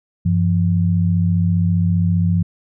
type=tone pair together; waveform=sine; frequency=96.03 / 171.1 Hz; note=G2 / F3; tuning=-35 / -35 cents; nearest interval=minor seventh; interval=1000 cents; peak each=-16 dBFS; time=0.25-2.43 s; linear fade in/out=10 ms; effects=none